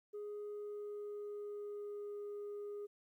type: tone with pitch glide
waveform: sine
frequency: 415.3 to 411.2 Hz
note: G#4 to G#4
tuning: 0 to -17 cents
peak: -40 dBFS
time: 0.13-2.87 s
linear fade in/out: 20 ms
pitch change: -17 cents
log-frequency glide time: 0.49-2.18 s
effects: tanh soft clip ceiling -41 dBFS + 13-bit